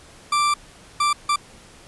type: tone bursts at uneven times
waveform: 40% pulse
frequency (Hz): 1174.7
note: D6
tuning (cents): 0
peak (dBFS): -16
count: 3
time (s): 0.32-0.54 / 1-1.13 / 1.29-1.36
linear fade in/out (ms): 5
effects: pink hiss -47 dBFS RMS until 1.87 s + resampled to 24000 Hz

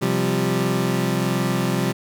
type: chord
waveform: 25% pulse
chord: C suspended fourth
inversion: none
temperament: equal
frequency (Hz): 130.81 / 174.61 / 196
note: C3 / F3 / G3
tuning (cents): 0 / 0 / 0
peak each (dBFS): -20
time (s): 0.01-1.93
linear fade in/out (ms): 20
effects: none

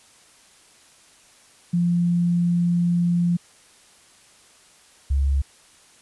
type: tone pair in turn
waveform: sine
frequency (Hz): 173.5 / 69.02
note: F3 / C#2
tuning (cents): -11 / -7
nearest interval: octave + major third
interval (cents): 1596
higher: first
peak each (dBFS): -17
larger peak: neither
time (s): 1.73-3.37 / 5.1-5.42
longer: first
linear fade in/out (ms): 10
effects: white hiss -53 dBFS RMS until 6.01 s + resampled to 24000 Hz

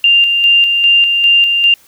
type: tone with tremolo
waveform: sine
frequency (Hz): 2792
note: F7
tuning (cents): -1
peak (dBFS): -5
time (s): 0.04-1.74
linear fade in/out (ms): 2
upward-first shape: square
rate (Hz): 2.5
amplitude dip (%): 40
effects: white hiss -47 dBFS RMS until 1.87 s

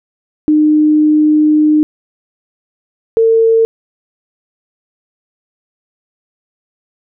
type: tone pair in turn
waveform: sine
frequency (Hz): 304.5 / 451.8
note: D#4 / A4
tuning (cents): -37 / +46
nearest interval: perfect fifth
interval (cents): 683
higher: second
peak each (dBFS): -6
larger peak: neither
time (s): 0.48-1.83 / 3.17-3.65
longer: first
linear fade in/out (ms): 0
effects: none

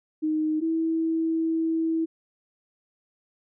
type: tone pair in turn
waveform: sine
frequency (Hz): 310.4 / 324.9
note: D#4 / E4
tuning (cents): -4 / -25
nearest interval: minor second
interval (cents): 79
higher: second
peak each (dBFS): -22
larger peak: neither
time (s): 0.22-0.61 / 0.61-2.06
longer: second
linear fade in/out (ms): 20
effects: none

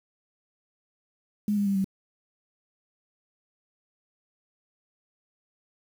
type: tone with pitch steps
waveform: sine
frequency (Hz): 207.9 / 202.7 / 197.6 / 192.64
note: G#3 / G#3 / G3 / G3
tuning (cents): +2 / -42 / +14 / -30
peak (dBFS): -22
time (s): 1.48-1.844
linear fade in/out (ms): 2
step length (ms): 91
effects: 8-bit

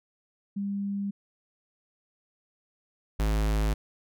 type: tone pair in turn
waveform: sine / square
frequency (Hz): 200 / 52.97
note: G3 / G#1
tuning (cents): +35 / +35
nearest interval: octave + major seventh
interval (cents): 2300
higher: first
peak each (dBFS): -28 / -24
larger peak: second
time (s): 0.56-1.11 / 3.19-3.74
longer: neither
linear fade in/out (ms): 10
effects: none

